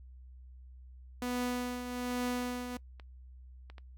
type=tone with tremolo; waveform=sawtooth; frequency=246.9 Hz; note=B3; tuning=in tune; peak=-27 dBFS; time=1.22-2.77 s; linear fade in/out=2 ms; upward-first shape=triangle; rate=1.2 Hz; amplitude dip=60%
type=clicks; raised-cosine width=0.3 ms; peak=-34 dBFS; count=7; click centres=2.112 / 2.278 / 2.391 / 2.423 / 2.998 / 3.7 / 3.782 s
effects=noise-tail reverb RT60 0.1 s tail -22 dB re dry + added 63 Hz sine -49 dBFS peak until 3.97 s